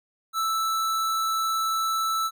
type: tone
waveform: square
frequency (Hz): 1318.5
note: E6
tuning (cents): 0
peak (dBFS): -24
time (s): 0.33-2.31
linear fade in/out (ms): 50
effects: none